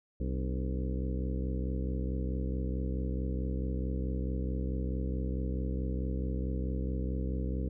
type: harmonic tone with a mistuned harmonic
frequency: 64.6 Hz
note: C2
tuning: 21 cents flat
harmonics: 1 / 2 / 3 / 4 / 5 / 6 / 7 / 8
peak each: -32 / -39 / -39 / -43 / -43 / -47 / -45 / -48 dBFS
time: 0.2-7.69 s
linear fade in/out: 5 ms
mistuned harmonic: 5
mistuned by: -95 cents
effects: none